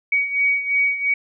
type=beating tone pair; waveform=sine; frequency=2255 / 2257.9 Hz; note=C#7 / C#7; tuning=+29 / +31 cents; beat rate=2.9 Hz; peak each=-18 / -23 dBFS; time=0.12-1.14 s; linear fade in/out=5 ms; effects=none